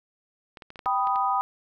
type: clicks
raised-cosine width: 0.3 ms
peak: -26 dBFS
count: 8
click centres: 0.572 / 0.622 / 0.704 / 0.758 / 0.792 / 0.858 / 1.072 / 1.159 s
type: chord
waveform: sine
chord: G augmented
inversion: none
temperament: equal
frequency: 784 / 987.8 / 1244.5 Hz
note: G5 / B5 / D#6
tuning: 0 / 0 / 0 cents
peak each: -26 dBFS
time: 0.86-1.41 s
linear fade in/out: 0 ms
effects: none